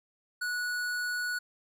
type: tone with tanh clipping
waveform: sine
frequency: 1468 Hz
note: F#6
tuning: 14 cents flat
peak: -32 dBFS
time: 0.41-1.39 s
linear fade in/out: 10 ms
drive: 18 dB
effects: none